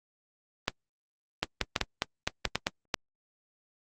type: clicks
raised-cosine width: 0.2 ms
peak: -8 dBFS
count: 11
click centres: 0.681 / 1.43 / 1.613 / 1.762 / 1.813 / 2.021 / 2.275 / 2.453 / 2.556 / 2.669 / 2.942 s
effects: Opus 24 kbps